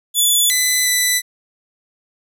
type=tone with pitch steps; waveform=10% pulse; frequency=3454 / 2006 / 1989 Hz; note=A7 / B6 / B6; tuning=-33 / +26 / +12 cents; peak=-5 dBFS; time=0.14-1.22 s; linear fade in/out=50 ms; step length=360 ms; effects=none